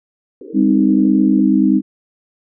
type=band-pass noise; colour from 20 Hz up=pink; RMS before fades=-34 dBFS; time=0.41-1.41 s; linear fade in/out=2 ms; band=270 to 500 Hz; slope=96 dB/octave
type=chord; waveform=sine; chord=C minor; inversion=second; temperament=equal with one note detuned; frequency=200.3 / 261.6 / 311.1 Hz; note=G3 / C4 / Eb4; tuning=+38 / 0 / 0 cents; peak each=-14 dBFS; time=0.53-1.82 s; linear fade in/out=50 ms
effects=none